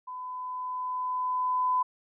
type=tone with level ramp; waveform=sine; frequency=1007 Hz; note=B5; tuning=33 cents sharp; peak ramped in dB=-36 to -22 dBFS; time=0.07-1.83 s; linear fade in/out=10 ms; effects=none